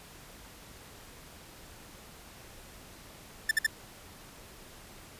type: tone bursts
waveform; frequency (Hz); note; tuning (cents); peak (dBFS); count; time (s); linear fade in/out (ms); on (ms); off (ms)
45% pulse; 1771; A6; +11; -22; 3; 3.49-3.666; 5; 22; 55
effects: pink hiss -51 dBFS RMS until 5.19 s + resampled to 32000 Hz